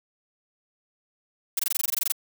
blue noise bursts, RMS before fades -24 dBFS, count 13, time 1.57-2.122 s, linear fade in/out 5 ms, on 24 ms, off 20 ms, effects none

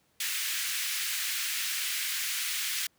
pink high-pass noise, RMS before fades -32 dBFS, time 0.2-2.87 s, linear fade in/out 5 ms, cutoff 1800 Hz, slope 24 dB/octave, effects pink hiss -69 dBFS RMS until 2.98 s + high-pass 80 Hz 12 dB/octave

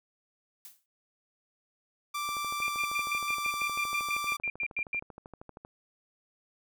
blue noise with exponential decay, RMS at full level -44 dBFS, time 0.65-0.86 s, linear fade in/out 1 ms, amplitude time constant 44 ms
sawtooth tone, 1174.7 Hz, D6, in tune, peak -28 dBFS, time 2.14-4.37 s, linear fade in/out 10 ms
click train, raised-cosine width 1 ms, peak -31 dBFS, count 44, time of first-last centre 2.29-5.649 s, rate 12.8 Hz
sine tone bursts, 2382 Hz, D7, 24 cents sharp, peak -29 dBFS, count 15, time 2.62-4.995 s, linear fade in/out 2 ms, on 65 ms, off 100 ms
effects none

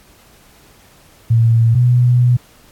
sine tone pair in turn, 114.8 / 123.02 Hz, A#2 / B2, -26 / -6 cents, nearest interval minor second, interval 120 cents, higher second, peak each -8 dBFS, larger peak neither, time 1.3-1.75 / 1.75-2.37 s, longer second, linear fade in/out 10 ms, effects pink hiss -48 dBFS RMS until 2.71 s + AAC 64 kbps

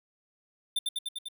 square tone with echo, 3569 Hz, A7, 24 cents sharp, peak -26 dBFS, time 0.76-0.79 s, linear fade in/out 5 ms, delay 99 ms, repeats 5, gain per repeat -2 dB, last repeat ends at 1.285 s, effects none

